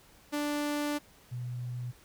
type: tone pair in turn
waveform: sawtooth / sine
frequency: 293.7 / 122.95 Hz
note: D4 / B2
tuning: 0 / -7 cents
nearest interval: octave + minor third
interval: 1507 cents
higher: first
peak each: -26 / -34 dBFS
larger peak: first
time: 0.32-0.99 / 1.31-1.92 s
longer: first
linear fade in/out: 20 ms
effects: pink hiss -59 dBFS RMS until 2.04 s